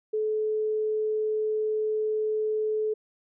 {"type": "tone", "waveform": "sine", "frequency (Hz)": 431.1, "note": "A4", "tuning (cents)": -35, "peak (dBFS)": -24, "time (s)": [0.13, 2.94], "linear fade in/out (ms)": 10, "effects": []}